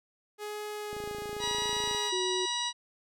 sawtooth tone with vibrato, 417.9 Hz, G#4, 11 cents sharp, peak -32 dBFS, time 0.38-2.12 s, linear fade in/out 50 ms, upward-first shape sine, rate 0.93 Hz, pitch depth 10 cents each way
click train, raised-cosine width 2 ms, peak -30 dBFS, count 29, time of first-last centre 0.93-1.948 s, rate 27.5 Hz
harmonic tone, 965 Hz, B5, 40 cents flat, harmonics 1 / 2 / 3 / 4 / 5 / 6 / 8 / 9, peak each -36 / -40 / -38 / -33 / -43 / -39 / -47 / -47 dBFS, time 1.39-2.73 s, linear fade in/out 50 ms
sine tone, 370 Hz, F#4, in tune, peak -31 dBFS, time 2.12-2.46 s, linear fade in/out 10 ms
effects none

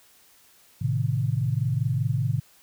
sine chord, A diminished, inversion none, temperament equal, 110 / 130.81 / 155.56 Hz, A2 / C3 / Eb3, 0 / 0 / 0 cents, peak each -26 / -25 / -29 dBFS, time 0.81-2.4 s, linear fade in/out 10 ms, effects white hiss -57 dBFS RMS until 2.62 s

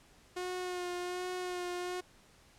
sawtooth tone with vibrato, 360 Hz, F#4, 47 cents flat, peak -32 dBFS, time 0.36-2.01 s, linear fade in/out 10 ms, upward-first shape sine, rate 1.3 Hz, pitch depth 22 cents each way, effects pink hiss -62 dBFS RMS until 2.58 s + low-pass 10000 Hz 12 dB/octave

